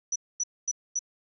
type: tone bursts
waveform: sine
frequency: 5920 Hz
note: F#8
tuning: in tune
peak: -25 dBFS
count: 4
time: 0.12-0.992 s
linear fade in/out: 5 ms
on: 38 ms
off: 240 ms
effects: none